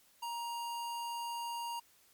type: tone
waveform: square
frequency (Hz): 940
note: A#5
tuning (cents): +14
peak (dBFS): -38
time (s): 0.22-1.8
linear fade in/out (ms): 10
effects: white hiss -66 dBFS RMS until 2.13 s + MP3 96 kbps